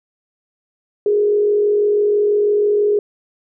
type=tone with frequency modulation; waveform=sine; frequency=415.3 Hz; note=G#4; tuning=in tune; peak=-12 dBFS; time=1.06-2.99 s; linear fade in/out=2 ms; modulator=46.1 Hz; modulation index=0.39; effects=none